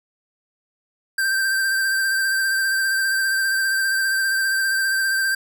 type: tone with vibrato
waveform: square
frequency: 1568 Hz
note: G6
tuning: in tune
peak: -19 dBFS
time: 1.18-5.35 s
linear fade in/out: 5 ms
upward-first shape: triangle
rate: 15 Hz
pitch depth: 29 cents each way
effects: none